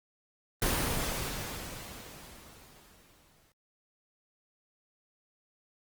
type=noise with exponential decay; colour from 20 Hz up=pink; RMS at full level=-27 dBFS; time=0.62-3.52 s; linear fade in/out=1 ms; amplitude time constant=630 ms; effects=Opus 24 kbps